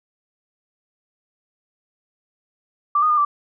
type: tone with pitch steps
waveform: sine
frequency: 1172 / 1235 / 1211 / 1167 Hz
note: D6 / D#6 / D#6 / D6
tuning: -4 / -13 / -47 / -11 cents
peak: -14 dBFS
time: 2.95-3.25 s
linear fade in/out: 5 ms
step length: 75 ms
effects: none